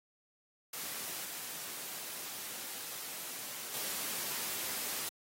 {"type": "noise with level steps", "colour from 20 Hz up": "white", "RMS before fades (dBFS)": [-41, -43, -38], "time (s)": [0.73, 5.09], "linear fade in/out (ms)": 5, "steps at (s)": [1.25, 3.74], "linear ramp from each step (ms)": 2, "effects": ["high-pass 150 Hz 12 dB/octave", "AAC 48 kbps"]}